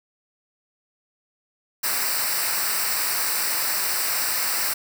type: noise with comb filter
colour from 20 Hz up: white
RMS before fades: -24 dBFS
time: 1.83-4.74 s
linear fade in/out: 10 ms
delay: 0.3 ms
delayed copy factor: -0.75
effects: none